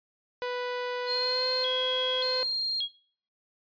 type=tone with pitch glide; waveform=sawtooth; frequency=493.9 to 510.4 Hz; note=B4 to C5; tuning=0 to -43 cents; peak=-26 dBFS; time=0.42-2.43 s; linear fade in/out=0 ms; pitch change=+57 cents; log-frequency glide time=1.08-1.47 s
type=tone with vibrato; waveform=sine; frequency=3729 Hz; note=A#7; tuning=in tune; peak=-27 dBFS; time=1.06-2.89 s; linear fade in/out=50 ms; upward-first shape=square; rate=0.86 Hz; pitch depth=210 cents each way
effects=noise-tail reverb RT60 0.5 s tail -21 dB re dry + resampled to 11025 Hz